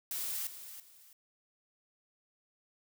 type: noise with echo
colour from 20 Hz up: blue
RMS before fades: -37 dBFS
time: 0.11-0.47 s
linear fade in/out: 2 ms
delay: 330 ms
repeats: 2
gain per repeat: -11 dB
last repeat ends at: 1.13 s
effects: none